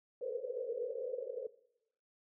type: band-pass noise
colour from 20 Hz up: pink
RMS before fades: -40 dBFS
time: 0.21-1.47 s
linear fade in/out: 2 ms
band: 450 to 520 Hz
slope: 96 dB/octave
effects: noise-tail reverb RT60 0.8 s tail -19 dB re dry